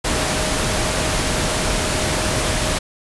sine tone in noise, 622.3 Hz, D#5, in tune, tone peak -29 dBFS, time 0.04-2.79 s, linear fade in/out 10 ms, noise pink, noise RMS -20 dBFS, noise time 0.04-2.79 s, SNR -12 dB, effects resampled to 24000 Hz

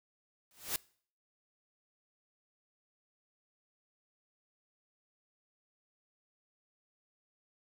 white noise with exponential growth, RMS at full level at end -31 dBFS, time 0.51-0.76 s, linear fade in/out 1 ms, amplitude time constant 54 ms, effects noise-tail reverb RT60 0.5 s tail -23 dB re dry

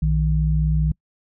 sine tone pair together, 60.22 / 155.56 Hz, B1 / D#3, -43 / 0 cents, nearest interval octave + major third, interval 1643 cents, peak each -19 dBFS, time 0.02-0.92 s, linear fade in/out 5 ms, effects noise-tail reverb RT60 0.1 s tail -26 dB re dry

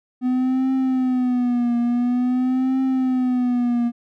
triangle tone with vibrato, 250.4 Hz, B3, 24 cents sharp, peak -15 dBFS, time 0.21-3.92 s, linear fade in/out 50 ms, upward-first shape triangle, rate 0.48 Hz, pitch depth 94 cents each way, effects none

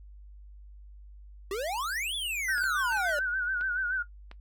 square exponential two-way sweep, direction up then down, 371.3 to 3520 to 565 Hz, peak -31 dBFS, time 1.51-3.19 s, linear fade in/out 2 ms, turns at 2.15 s
sine tone with vibrato, 1489 Hz, F#6, 11 cents sharp, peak -27 dBFS, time 2.48-4.03 s, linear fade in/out 10 ms, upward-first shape sine, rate 7 Hz, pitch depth 79 cents each way
clicks, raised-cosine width 0.3 ms, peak -29 dBFS, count 7, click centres 2.581 / 2.638 / 2.924 / 2.972 / 3.093 / 3.611 / 4.314 s
effects noise-tail reverb RT60 0.1 s tail -17 dB re dry + added 50 Hz sine -46 dBFS peak until 4.4 s

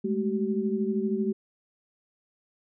sine tone cluster, 205 / 217.8 / 381.5 Hz, G#3 / A3 / G4, -22 / -17 / -47 cents, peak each -29 dBFS, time 0.04-1.33 s, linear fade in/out 10 ms, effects none

